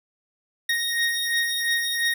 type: beating tone pair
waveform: 25% pulse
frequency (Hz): 1864.7 / 1867.6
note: A#6 / A#6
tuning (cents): 0 / +3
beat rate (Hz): 2.9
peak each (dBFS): -20 / -24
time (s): 0.69-2.14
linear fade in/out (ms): 5
effects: none